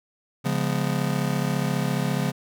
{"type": "chord", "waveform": "square", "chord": "C# dominant seventh", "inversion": "none", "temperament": "just", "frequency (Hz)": [138.59, 173.24, 207.9, 249.5], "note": ["C#3", "E#3", "G#3", "B3"], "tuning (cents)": [0, -14, 2, 18], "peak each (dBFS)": [-27, -28, -31, -32], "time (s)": [0.44, 2.32], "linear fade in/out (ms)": 20, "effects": []}